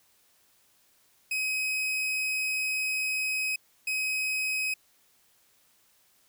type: tone pair in turn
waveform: 40% pulse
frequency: 2533 / 2533 Hz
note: D#7 / D#7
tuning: +30 / +30 cents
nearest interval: unison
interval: 0 cents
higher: neither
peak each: -26 dBFS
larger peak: neither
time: 1.31-3.56 / 3.87-4.74 s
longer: first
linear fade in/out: 5 ms
effects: white hiss -65 dBFS RMS until 6.28 s